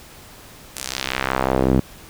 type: tone with band-pass filter sweep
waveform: sawtooth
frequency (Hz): 65.41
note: C2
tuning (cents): 0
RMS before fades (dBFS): -21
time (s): 0.76-1.8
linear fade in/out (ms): 5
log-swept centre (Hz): 9700 to 230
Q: 1.1
effects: pink hiss -43 dBFS RMS until 2.09 s